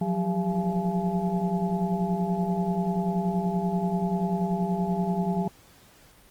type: tone cluster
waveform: sine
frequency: 173.9 / 184.3 / 399.7 / 684 / 852 Hz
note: F3 / F#3 / G4 / F5 / G#5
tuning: -7 / -7 / +34 / -36 / +44 cents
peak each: -30 / -26 / -33 / -34 / -34 dBFS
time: 0.01-5.48 s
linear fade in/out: 5 ms
effects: pink hiss -55 dBFS RMS until 6.3 s + Opus 24 kbps